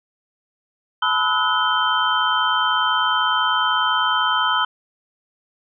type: tone cluster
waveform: sine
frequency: 867 / 997 / 1287 / 1463 / 3105 Hz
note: A5 / B5 / E6 / F#6 / G7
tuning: -26 / +16 / -42 / -20 / -17 cents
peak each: -27 / -22 / -21 / -23 / -23 dBFS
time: 1.02-4.65 s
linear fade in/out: 5 ms
effects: none